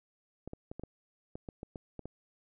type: clicks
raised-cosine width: 2 ms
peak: -28 dBFS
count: 11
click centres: 0.476 / 0.534 / 0.715 / 0.796 / 0.836 / 1.355 / 1.488 / 1.631 / 1.758 / 1.993 / 2.056 s
effects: none